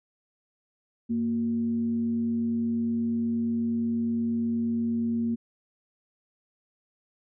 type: tone with frequency modulation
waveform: sine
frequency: 232.1 Hz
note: A#3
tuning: 7 cents flat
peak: -24 dBFS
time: 1.09-5.36 s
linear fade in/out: 20 ms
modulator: 135 Hz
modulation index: 0.25
effects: none